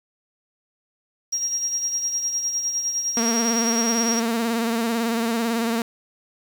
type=tone with tremolo; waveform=sine; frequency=5630 Hz; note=F8; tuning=13 cents sharp; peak=-20 dBFS; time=1.32-4.2 s; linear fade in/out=10 ms; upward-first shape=sine; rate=9.8 Hz; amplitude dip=50%
type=tone with vibrato; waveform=sawtooth; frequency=230.1 Hz; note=A#3; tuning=22 cents flat; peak=-17 dBFS; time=3.17-5.82 s; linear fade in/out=2 ms; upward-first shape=sine; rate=18 Hz; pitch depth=51 cents each way
effects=7-bit